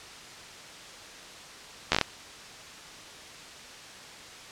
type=slowing click train; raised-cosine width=0.2 ms; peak=-4 dBFS; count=6; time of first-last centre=1.92-2.013 s; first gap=12 ms; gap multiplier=1.22; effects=white hiss -45 dBFS RMS until 4.51 s + low-pass 6000 Hz 12 dB/octave